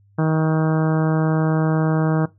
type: harmonic tone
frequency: 158.1 Hz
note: D#3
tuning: 28 cents sharp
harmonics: 1 / 2 / 3 / 4 / 5 / 6 / 7 / 8 / 9 / 10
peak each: -17 / -23 / -27 / -29 / -31 / -33 / -34 / -35 / -36 / -37 dBFS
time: 0.18-2.26 s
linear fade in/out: 10 ms
effects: noise-tail reverb RT60 0.2 s tail -19 dB re dry + added 100 Hz sine -52 dBFS peak until 2.38 s